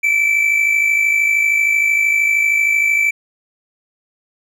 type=tone pair together; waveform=triangle; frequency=2272 / 2325 Hz; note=C#7 / D7; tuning=+42 / -18 cents; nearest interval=unison; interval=40 cents; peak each=-20 / -11 dBFS; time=0.03-3.11 s; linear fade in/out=10 ms; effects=none